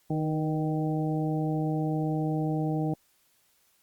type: harmonic tone with a mistuned harmonic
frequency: 155.2 Hz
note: D#3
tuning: 4 cents flat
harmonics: 1 / 2 / 3 / 4 / 5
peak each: -28 / -30 / -37 / -39 / -37 dBFS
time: 0.1-2.94 s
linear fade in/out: 5 ms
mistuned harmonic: 3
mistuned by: +34 cents
effects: white hiss -67 dBFS RMS until 3.82 s + Opus 48 kbps